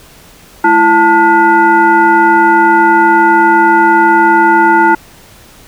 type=tone with frequency modulation; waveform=sine; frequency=886 Hz; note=A5; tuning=12 cents sharp; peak=-4 dBFS; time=0.64-4.95 s; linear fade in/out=5 ms; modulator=551 Hz; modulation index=1.1; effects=pink hiss -39 dBFS RMS until 5.67 s